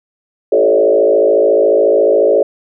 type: tone with frequency modulation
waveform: sine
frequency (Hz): 493.9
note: B4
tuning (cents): 0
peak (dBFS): -7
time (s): 0.52-2.43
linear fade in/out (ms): 5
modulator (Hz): 54.1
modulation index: 2.2
effects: none